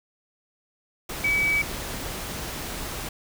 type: tone in noise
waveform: sine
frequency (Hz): 2284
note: D7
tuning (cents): -49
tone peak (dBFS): -20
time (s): 1.24-1.62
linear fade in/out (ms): 5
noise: pink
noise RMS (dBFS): -33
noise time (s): 1.09-3.09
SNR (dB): +10
effects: none